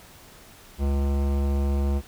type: tone with hard clipping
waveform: sine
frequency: 69.8 Hz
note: C#2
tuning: 13 cents sharp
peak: -23 dBFS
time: 0.78-2.02 s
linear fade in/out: 50 ms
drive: 18 dB
effects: pink hiss -49 dBFS RMS until 2.07 s